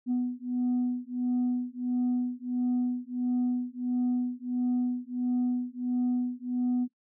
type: beating tone pair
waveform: sine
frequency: 246.9 / 248.4 Hz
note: B3 / B3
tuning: 0 / +10 cents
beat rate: 1.5 Hz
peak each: -28 dBFS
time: 0.06-6.88 s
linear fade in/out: 50 ms
effects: noise-tail reverb RT60 0.1 s tail -17 dB re dry + tanh soft clip ceiling -22 dBFS